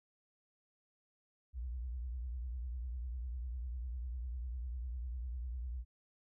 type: tone with vibrato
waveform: sine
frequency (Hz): 61.4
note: B1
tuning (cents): -9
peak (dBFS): -38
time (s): 1.53-5.85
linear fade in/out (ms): 50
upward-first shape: sine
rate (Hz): 10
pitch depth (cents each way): 130
effects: none